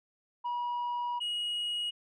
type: tone pair in turn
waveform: sine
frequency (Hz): 966 / 2895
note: B5 / F#7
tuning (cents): -39 / -38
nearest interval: octave + perfect fifth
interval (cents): 1901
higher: second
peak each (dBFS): -28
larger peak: neither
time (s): 0.44-1.2 / 1.2-1.91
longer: first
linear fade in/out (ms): 20
effects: tanh soft clip ceiling -30 dBFS